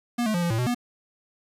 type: tone with pitch steps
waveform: square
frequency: 239.5 / 215.9 / 174.6 / 171.6 / 112.6 / 124.2 / 242.9 Hz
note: A#3 / A3 / F3 / F3 / A2 / B2 / B3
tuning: +47 / -33 / 0 / -30 / +40 / +10 / -29 cents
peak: -23 dBFS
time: 0.18-0.747 s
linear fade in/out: 10 ms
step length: 81 ms
effects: resampled to 32000 Hz + 9-bit